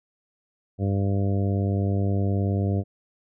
harmonic tone, 98.9 Hz, G2, 16 cents sharp, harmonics 1 / 2 / 3 / 4 / 5 / 6 / 7, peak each -22 / -28 / -32 / -34 / -36 / -38 / -39 dBFS, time 0.78-2.84 s, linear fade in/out 50 ms, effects none

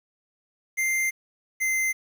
square tone pair in turn, 2093 / 2075 Hz, C7 / C7, 0 / -15 cents, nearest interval unison, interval 15 cents, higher first, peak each -23 dBFS, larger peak neither, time 0.77-1.11 / 1.6-1.93 s, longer first, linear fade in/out 20 ms, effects 9-bit

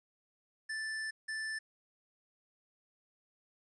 square tone bursts at uneven times, 1760 Hz, A6, in tune, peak -37 dBFS, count 2, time 0.69-1.11 / 1.28-1.59 s, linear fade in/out 10 ms, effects resampled to 22050 Hz + 12-bit

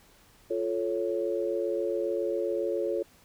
sine chord, F augmented, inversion none, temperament equal with one note detuned, 349.2 / 436.5 / 554.4 Hz, F4 / A4 / C#5, 0 / -14 / 0 cents, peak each -31 dBFS, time 0.5-3.03 s, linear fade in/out 10 ms, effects pink hiss -59 dBFS RMS until 3.24 s

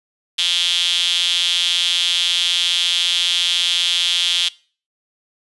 sawtooth tone with high-pass filter, 174.61 Hz, F3, in tune, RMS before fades -18 dBFS, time 0.38-4.49 s, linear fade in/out 10 ms, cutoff 3300 Hz, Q 6.7, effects noise-tail reverb RT60 0.4 s tail -21 dB re dry + resampled to 24000 Hz

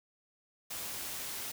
white noise, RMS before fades -40 dBFS, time 0.7-1.52 s, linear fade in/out 10 ms, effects none

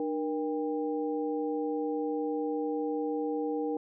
sine tone cluster, 301.2 / 472.5 / 799 Hz, D4 / A#4 / G5, +44 / +23 / +33 cents, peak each -32 / -32 / -39 dBFS, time 0-3.77 s, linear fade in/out 2 ms, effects none

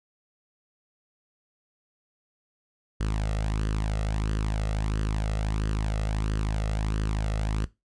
sawtooth tone with flanger, 52.9 Hz, G#1, 33 cents sharp, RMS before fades -27 dBFS, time 3-7.66 s, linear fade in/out 10 ms, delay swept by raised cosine 0.64 to 1.54 ms, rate 1.5 Hz, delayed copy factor +0.6, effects noise-tail reverb RT60 0.2 s tail -18 dB re dry + resampled to 22050 Hz

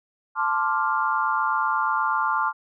sine chord, D minor seventh, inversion second, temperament equal, 880 / 1046.5 / 1174.7 / 1396.9 Hz, A5 / C6 / D6 / F6, 0 / 0 / 0 / 0 cents, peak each -26 dBFS, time 0.35-2.53 s, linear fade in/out 50 ms, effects none

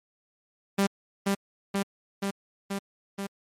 sawtooth tone with echo, 197.8 Hz, G3, 16 cents sharp, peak -17 dBFS, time 0.78-0.87 s, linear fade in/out 10 ms, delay 480 ms, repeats 5, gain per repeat -2 dB, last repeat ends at 3.27 s, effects MP3 64 kbps

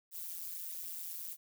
violet noise with amplitude modulation, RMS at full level -39 dBFS, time 0.11-1.37 s, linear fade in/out 50 ms, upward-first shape sine, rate 171 Hz, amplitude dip 95%, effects none

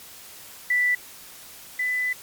sine tone pair in turn, 1975.5 / 1998.5 Hz, B6 / B6, 0 / +20 cents, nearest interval unison, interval 20 cents, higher second, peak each -18 / -22 dBFS, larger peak first, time 0.7-0.95 / 1.79-2.13 s, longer second, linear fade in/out 5 ms, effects white hiss -44 dBFS RMS until 2.22 s + MP3 96 kbps

